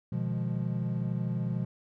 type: chord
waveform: triangle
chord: F half-diminished seventh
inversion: second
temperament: equal with one note detuned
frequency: 123.47 / 154.58 / 174.61 / 207.7 Hz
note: Cb3 / Eb3 / F3 / Ab3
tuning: 0 / -11 / 0 / 0 cents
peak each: -30 / -35 / -31 / -36 dBFS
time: 0.12-1.65 s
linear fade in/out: 5 ms
effects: none